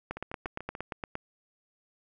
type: two click trains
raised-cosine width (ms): 0.5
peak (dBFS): -24 / -19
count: 5 / 10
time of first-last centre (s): 0.17-0.751 / 0.11-1.154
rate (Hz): 6.88 / 8.62
effects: none